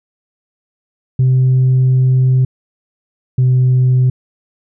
sine tone pair in turn, 129.2 / 127.57 Hz, C3 / C3, -21 / -43 cents, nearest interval unison, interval 22 cents, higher first, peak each -6 dBFS, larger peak neither, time 1.19-2.45 / 3.38-4.1 s, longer first, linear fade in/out 5 ms, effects tanh soft clip ceiling -6 dBFS

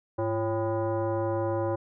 sine tone with frequency modulation, 103.9 Hz, G#2, 1 cent sharp, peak -25 dBFS, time 0.18-1.76 s, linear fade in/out 10 ms, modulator 447 Hz, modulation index 1.6, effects none

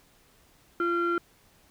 sine tone pair together, 343.8 / 1375.2 Hz, F4 / F6, -27 / -27 cents, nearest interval 2 octaves, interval 2400 cents, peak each -25 dBFS, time 0.8-1.18 s, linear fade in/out 2 ms, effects tanh soft clip ceiling -20 dBFS + pink hiss -61 dBFS RMS until 1.7 s

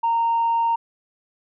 sine tone, 924 Hz, A#5, 16 cents flat, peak -16 dBFS, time 0.03-0.76 s, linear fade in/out 10 ms, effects tanh soft clip ceiling -14 dBFS

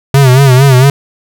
square tone with vibrato, 132.7 Hz, C3, 25 cents sharp, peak -3 dBFS, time 0.14-0.9 s, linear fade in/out 2 ms, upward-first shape sine, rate 4.4 Hz, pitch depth 100 cents each way, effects none

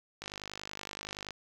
click train, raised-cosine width 0.2 ms, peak -22 dBFS, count 56, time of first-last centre 0.22-1.307 s, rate 50.6 Hz, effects 8-bit

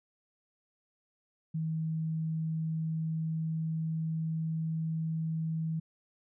sine tone with pitch glide, 159.8 to 160.82 Hz, D#3 to E3, +47 to -42 cents, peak -30 dBFS, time 1.54-5.8 s, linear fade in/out 10 ms, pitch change +11 cents, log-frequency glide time 1.92-4.8 s, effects none

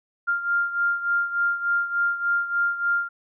sine beating tone pair, 1396.9 / 1400.3 Hz, F6 / F6, 0 / +4 cents, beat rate 3.4 Hz, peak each -22 / -27 dBFS, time 0.27-3.09 s, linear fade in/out 20 ms, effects none

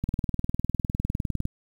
click train, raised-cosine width 5 ms, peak -14 dBFS, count 29, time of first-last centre 0.04-1.454 s, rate 19.8 Hz, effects 8-bit

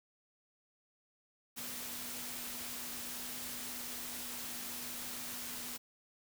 sine tone in noise, 244 Hz, B3, 21 cents flat, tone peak -54 dBFS, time 1.56-5.78 s, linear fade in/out 20 ms, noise white, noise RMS -43 dBFS, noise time 1.56-5.78 s, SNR -14 dB, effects none

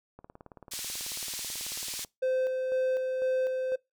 click train, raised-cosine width 1 ms, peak -33 dBFS, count 35, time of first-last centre 0.19-2.048 s, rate 18.3 Hz
pink band-pass noise, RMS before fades -37 dBFS, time 0.71-2.05 s, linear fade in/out 10 ms, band 4000 to 12000 Hz, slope 12 dB/octave
triangle tone with tremolo, 517 Hz, C5, 21 cents flat, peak -23 dBFS, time 2.22-3.76 s, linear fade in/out 10 ms, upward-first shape square, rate 2 Hz, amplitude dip 35%
effects noise-tail reverb RT60 0.2 s tail -24 dB re dry

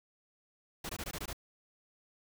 pink noise bursts, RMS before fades -40 dBFS, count 7, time 0.84-1.331 s, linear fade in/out 5 ms, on 53 ms, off 20 ms, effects none

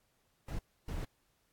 brown noise bursts at uneven times, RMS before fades -38 dBFS, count 2, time 0.48-0.59 / 0.88-1.05 s, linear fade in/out 5 ms, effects pink hiss -75 dBFS RMS until 1.52 s + AAC 64 kbps

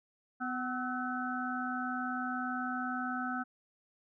harmonic tone with a mistuned harmonic, 251 Hz, B3, 28 cents sharp, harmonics 1 / 3 / 5 / 6, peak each -37 / -40 / -39 / -39 dBFS, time 0.4-3.44 s, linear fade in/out 20 ms, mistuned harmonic 5, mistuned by +60 cents, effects none

